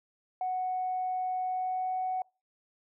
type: tone with pitch glide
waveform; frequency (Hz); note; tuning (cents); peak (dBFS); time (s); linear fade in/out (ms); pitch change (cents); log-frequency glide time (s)
sine; 740 to 744.3; F#5 to F#5; 0 to +10; -28; 0.41-2.22; 2; +10; 1.43-1.98
effects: noise-tail reverb RT60 0.3 s tail -26 dB re dry + tanh soft clip ceiling -24 dBFS